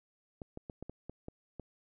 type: clicks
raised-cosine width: 2 ms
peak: -29 dBFS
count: 8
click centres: 0.418 / 0.574 / 0.698 / 0.826 / 0.896 / 1.096 / 1.284 / 1.597 s
effects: none